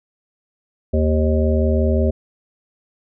harmonic tone with a mistuned harmonic, 77.78 Hz, D#2, in tune, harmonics 1 / 3 / 5 / 7 / 8, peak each -16 / -21 / -23 / -24 / -25 dBFS, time 0.93-2.11 s, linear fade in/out 10 ms, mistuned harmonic 7, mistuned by -25 cents, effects none

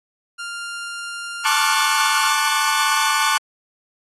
sawtooth tone, 1397 Hz, F6, in tune, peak -24 dBFS, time 0.38-2.32 s, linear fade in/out 20 ms
sawtooth chord, D major seventh, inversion second, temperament equal with one note detuned, 880 / 1090.9 / 1174.7 / 1480 Hz, A5 / C#6 / D6 / F#6, 0 / -28 / 0 / 0 cents, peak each -19 dBFS, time 1.45-3.38 s, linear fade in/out 5 ms
effects AAC 32 kbps

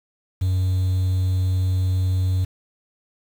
triangle tone, 93 Hz, F#2, 9 cents sharp, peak -15 dBFS, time 0.41-2.45 s, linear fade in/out 10 ms, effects tanh soft clip ceiling -11 dBFS + 7-bit

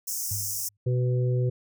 pink high-pass noise, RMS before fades -31 dBFS, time 0.07-0.69 s, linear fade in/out 10 ms, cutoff 5300 Hz, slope 96 dB/octave
sine tone with exponential decay, 102 Hz, G#2, 31 cents flat, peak -28 dBFS, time 0.31-0.77 s, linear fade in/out 5 ms, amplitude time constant 98 ms
harmonic tone, 124.8 Hz, B2, 19 cents sharp, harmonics 1 / 3 / 4, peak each -22 / -32 / -34 dBFS, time 0.86-1.5 s, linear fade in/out 10 ms
effects none

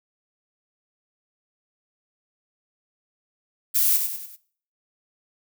violet noise with echo, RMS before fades -20 dBFS, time 3.74-3.98 s, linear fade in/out 20 ms, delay 97 ms, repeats 4, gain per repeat -6 dB, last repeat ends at 4.368 s, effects noise-tail reverb RT60 0.5 s tail -19 dB re dry

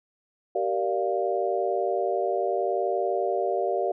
sine chord, G minor seventh, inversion none, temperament equal with one note detuned, 385.5 / 466.2 / 587.3 / 698.5 Hz, G4 / Bb4 / D5 / F5, -29 / 0 / 0 / 0 cents, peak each -28 / -30 / -29 / -28 dBFS, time 0.55-3.92 s, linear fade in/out 5 ms, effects none

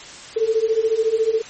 sine beating tone pair, 435.8 / 449.8 Hz, A4 / A4, -17 / +38 cents, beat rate 14 Hz, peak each -20 / -18 dBFS, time 0.36-1.42 s, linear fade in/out 10 ms, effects white hiss -38 dBFS RMS until 1.49 s + MP3 32 kbps

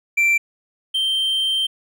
triangle tone pair in turn, 2349 / 3136 Hz, D7 / G7, 0 / 0 cents, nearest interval perfect fourth, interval 500 cents, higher second, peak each -12 / -16 dBFS, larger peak first, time 0.17-0.38 / 0.94-1.67 s, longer second, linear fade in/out 10 ms, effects none

